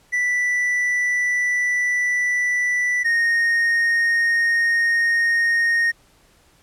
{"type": "tone pair in turn", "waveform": "triangle", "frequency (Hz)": [1972, 1855.4], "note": ["B6", "A#6"], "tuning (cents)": [-3, -9], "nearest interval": "minor second", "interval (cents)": 106, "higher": "first", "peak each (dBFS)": [-16, -14], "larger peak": "second", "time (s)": [[0.12, 3.04], [3.04, 5.92]], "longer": "first", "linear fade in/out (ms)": 20, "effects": ["pink hiss -56 dBFS RMS until 6.62 s", "low-pass 12000 Hz 12 dB/octave"]}